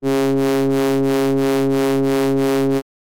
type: ring-modulated tone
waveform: square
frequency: 67.7 Hz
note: C#2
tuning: 40 cents flat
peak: -12 dBFS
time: 0.02-2.82 s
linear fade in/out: 50 ms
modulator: 340 Hz
effects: AAC 64 kbps